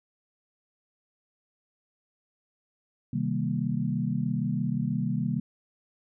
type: chord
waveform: sine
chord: C minor seventh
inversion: none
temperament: equal with one note detuned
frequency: 130.81 / 157.1 / 196 / 233.1 Hz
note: C3 / Eb3 / G3 / Bb3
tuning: 0 / +17 / 0 / 0 cents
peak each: -31 dBFS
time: 3.13-5.4 s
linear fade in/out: 5 ms
effects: none